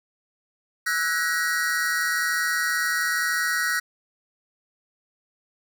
square tone cluster, 1317 / 1478 / 1639 / 1903 Hz, E6 / F#6 / G#6 / A#6, -2 / -2 / -23 / +35 cents, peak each -33 / -27 / -33 / -26 dBFS, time 0.86-3.8 s, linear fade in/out 10 ms, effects none

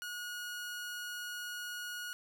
sawtooth tone, 1448 Hz, F#6, 38 cents flat, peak -36 dBFS, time 0.02-2.13 s, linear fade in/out 0 ms, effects none

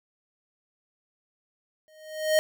square tone with exponential growth, 622.3 Hz, D#5, in tune, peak -17 dBFS, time 1.88-2.39 s, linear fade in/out 0 ms, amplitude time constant 110 ms, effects none

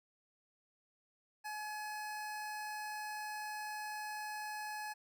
25% pulse tone, 848 Hz, G#5, 36 cents sharp, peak -37 dBFS, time 1.44-4.94 s, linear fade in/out 20 ms, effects none

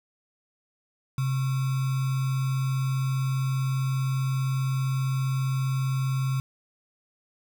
sine tone with sample-and-hold, 132.4 Hz, C3, 21 cents sharp, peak -23 dBFS, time 1.18-6.4 s, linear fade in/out 2 ms, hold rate 1225 Hz, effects none

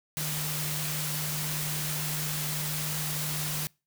sine tone in noise, 151.4 Hz, D#3, 47 cents flat, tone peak -34 dBFS, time 0.17-3.67 s, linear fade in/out 0 ms, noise white, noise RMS -33 dBFS, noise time 0.17-3.67 s, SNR -4 dB, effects noise-tail reverb RT60 0.3 s tail -26 dB re dry

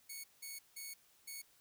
5% pulse tone bursts at uneven times, 2217 Hz, C#7, in tune, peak -35 dBFS, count 4, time 0.09-0.24 / 0.42-0.59 / 0.76-0.94 / 1.27-1.42 s, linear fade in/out 10 ms, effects white hiss -69 dBFS RMS until 1.6 s

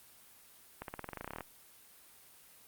accelerating click train, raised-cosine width 0.5 ms, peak -25 dBFS, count 16, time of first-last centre 0.82-1.407 s, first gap 62 ms, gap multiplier 0.93, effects white hiss -59 dBFS RMS until 2.67 s + Opus 32 kbps

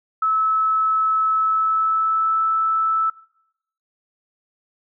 sine tone with pitch glide, 1300 to 1314.3 Hz, E6 to E6, -24 to -6 cents, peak -16 dBFS, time 0.22-3.1 s, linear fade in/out 5 ms, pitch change +18 cents, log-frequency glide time 1.33-2.42 s, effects noise-tail reverb RT60 0.8 s tail -23 dB re dry

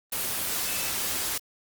sine tone in noise, 2618 Hz, E7, 13 cents flat, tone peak -39 dBFS, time 0.66-0.89 s, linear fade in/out 5 ms, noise white, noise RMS -29 dBFS, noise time 0.12-1.38 s, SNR -13 dB, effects Opus 24 kbps

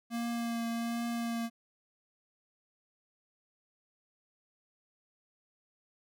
square tone with vibrato, 233.1 Hz, A#3, in tune, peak -33 dBFS, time 0.1-1.5 s, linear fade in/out 50 ms, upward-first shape triangle, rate 1.3 Hz, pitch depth 17 cents each way, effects none

